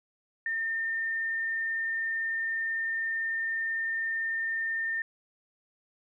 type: tone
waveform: sine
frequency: 1811 Hz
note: A6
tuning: 49 cents sharp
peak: -28 dBFS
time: 0.46-5.02 s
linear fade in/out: 2 ms
effects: none